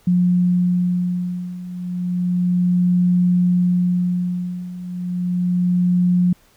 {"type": "beating tone pair", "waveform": "sine", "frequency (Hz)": [178.4, 178.72], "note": ["F3", "F3"], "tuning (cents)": [37, 40], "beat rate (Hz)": 0.32, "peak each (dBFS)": [-20, -17], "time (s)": [0.07, 6.33], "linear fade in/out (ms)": 5, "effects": ["pink hiss -55 dBFS RMS until 6.56 s"]}